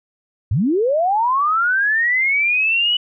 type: linear sweep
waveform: sine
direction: up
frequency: 80.4 to 2974 Hz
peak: -14 dBFS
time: 0.51-2.97 s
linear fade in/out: 5 ms
effects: none